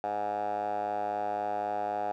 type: tone with band-pass filter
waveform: 10% pulse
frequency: 103.83 Hz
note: G#2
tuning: in tune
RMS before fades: -32 dBFS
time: 0.04-2.12 s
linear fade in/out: 0 ms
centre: 780 Hz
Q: 8.6
effects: none